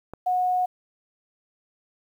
click, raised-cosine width 1 ms, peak -22 dBFS, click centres 0.136 s
sine tone, 730 Hz, F#5, 24 cents flat, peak -20 dBFS, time 0.26-0.66 s, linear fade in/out 10 ms
effects 9-bit

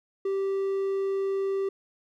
triangle tone, 390 Hz, G4, 9 cents flat, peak -23 dBFS, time 0.25-1.69 s, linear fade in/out 5 ms, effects none

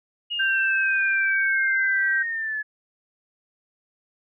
sine exponential sweep, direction down, 2879 to 1705 Hz, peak -25 dBFS, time 0.3-2.63 s, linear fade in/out 20 ms
sine tone, 1568 Hz, G6, in tune, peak -20 dBFS, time 0.39-2.23 s, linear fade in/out 10 ms
effects none

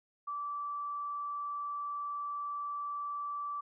sine tone, 1161 Hz, D6, 20 cents flat, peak -35 dBFS, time 0.27-3.61 s, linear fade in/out 10 ms, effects none

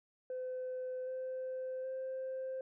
sine tone with pitch steps, 510 / 516.5 / 523.1 Hz, C5 / C5 / C5, -44 / -22 / -1 cents, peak -36 dBFS, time 0.3-2.61 s, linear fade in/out 2 ms, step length 770 ms, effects tanh soft clip ceiling -35 dBFS

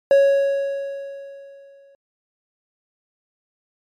triangle tone with exponential decay, 554.4 Hz, C#5, in tune, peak -7 dBFS, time 0.11-1.95 s, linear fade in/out 1 ms, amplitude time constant 400 ms, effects MP3 64 kbps

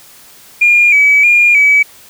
sine tone with vibrato, 2349 Hz, D7, in tune, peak -4 dBFS, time 0.61-1.83 s, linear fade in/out 10 ms, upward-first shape square, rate 1.6 Hz, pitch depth 48 cents each way, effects tanh soft clip ceiling 0 dBFS + white hiss -40 dBFS RMS until 2.09 s

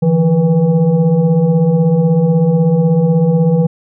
sine tone with frequency modulation, 168.6 Hz, E3, 39 cents sharp, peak -8 dBFS, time 0.02-3.67 s, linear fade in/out 10 ms, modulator 321 Hz, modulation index 0.88, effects none

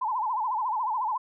sine tone with vibrato, 936 Hz, A#5, 7 cents sharp, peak -25 dBFS, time 0.01-1.18 s, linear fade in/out 10 ms, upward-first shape sine, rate 14 Hz, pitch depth 180 cents each way, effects none

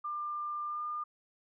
sine tone with pitch glide, 1195 to 1207.5 Hz, D6 to D6, +30 to +48 cents, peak -34 dBFS, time 0.04-1.04 s, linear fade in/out 10 ms, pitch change +18 cents, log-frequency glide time 0.67-0.82 s, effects none

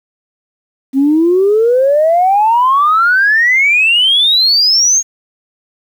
sine exponential sweep, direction up, 262.4 to 6645 Hz, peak -6 dBFS, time 0.93-5.03 s, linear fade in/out 50 ms, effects tanh soft clip ceiling -2 dBFS + 7-bit

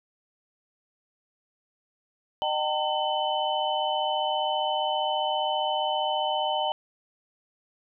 sine tone cluster, 610 / 772 / 907 / 3025 Hz, D#5 / G5 / A#5 / F#7, -34 / -27 / -48 / +38 cents, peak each -30 / -29 / -29 / -31 dBFS, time 2.42-6.72 s, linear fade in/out 0 ms, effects none

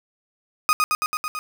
35% pulse tone with echo, 1244.5 Hz, D#6, in tune, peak -13 dBFS, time 0.69-0.73 s, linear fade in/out 0 ms, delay 110 ms, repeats 6, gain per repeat -2 dB, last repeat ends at 1.39 s, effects 8-bit

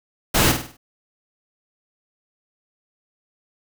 pink noise with echo, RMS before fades -17 dBFS, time 0.34-0.52 s, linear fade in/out 10 ms, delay 50 ms, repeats 5, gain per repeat -7 dB, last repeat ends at 0.77 s, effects none

